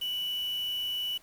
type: tone with quantisation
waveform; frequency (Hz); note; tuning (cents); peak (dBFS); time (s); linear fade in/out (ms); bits
sine; 2961; F#7; +1; -30; 0.01-1.18; 10; 7
effects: pink hiss -59 dBFS RMS until 1.22 s